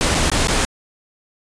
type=noise with dropouts; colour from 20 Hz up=pink; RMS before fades=-17 dBFS; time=0.01-0.65 s; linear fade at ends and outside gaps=0 ms; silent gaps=0.145-0.149 / 0.3-0.317 / 0.472-0.483 s; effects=resampled to 22050 Hz